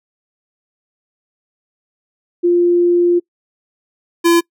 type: tone pair in turn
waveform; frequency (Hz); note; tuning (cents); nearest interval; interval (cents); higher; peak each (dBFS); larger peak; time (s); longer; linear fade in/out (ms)
sine / square; 349.2 / 339.8; F4 / F4; 0 / -47; unison; 47; first; -9; neither; 2.43-3.2 / 4.24-4.41; first; 20
effects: noise-tail reverb RT60 0.1 s tail -25 dB re dry